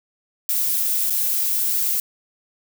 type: noise with dropouts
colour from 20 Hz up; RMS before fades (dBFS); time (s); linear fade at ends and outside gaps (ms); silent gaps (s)
violet; -21; 0.49-2; 1; 1.099-1.105
effects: none